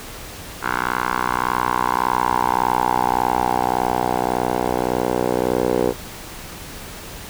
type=tone with band-pass filter sweep; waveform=10% pulse; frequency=61.74 Hz; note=B1; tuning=in tune; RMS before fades=-20 dBFS; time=0.61-5.94 s; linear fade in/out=50 ms; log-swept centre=1300 to 510 Hz; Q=4; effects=pink hiss -35 dBFS RMS until 7.29 s